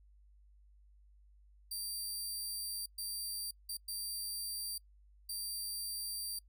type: tone bursts at uneven times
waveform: 15% pulse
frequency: 4699 Hz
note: D8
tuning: in tune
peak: -32 dBFS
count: 5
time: 1.71-2.86 / 2.98-3.51 / 3.69-3.77 / 3.88-4.78 / 5.29-6.39 s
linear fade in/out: 5 ms
effects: noise-tail reverb RT60 0.1 s tail -25 dB re dry + added 50 Hz sine -60 dBFS peak until 6.48 s